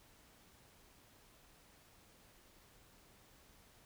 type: silence
effects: pink hiss -65 dBFS RMS until 3.85 s